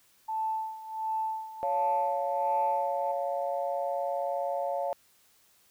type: tone with tremolo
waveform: sine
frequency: 880 Hz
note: A5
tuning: in tune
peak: -27 dBFS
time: 0.28-3.12 s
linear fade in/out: 10 ms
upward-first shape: sine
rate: 1.4 Hz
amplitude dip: 80%
type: chord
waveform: sine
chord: Db augmented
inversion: none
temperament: equal with one note detuned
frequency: 559.5 / 698.5 / 880 Hz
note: Db5 / F5 / A5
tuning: +16 / 0 / 0 cents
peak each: -31 / -32 / -36 dBFS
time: 1.63-4.93 s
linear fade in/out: 0 ms
effects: tanh soft clip ceiling -17 dBFS + white hiss -64 dBFS RMS until 5.7 s